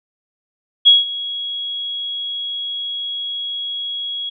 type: tone with ADSR envelope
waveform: sine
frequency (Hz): 3322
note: G#7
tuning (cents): 0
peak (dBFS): -4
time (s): 0.85-4.3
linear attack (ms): 24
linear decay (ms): 170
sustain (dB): -18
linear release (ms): 13
effects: none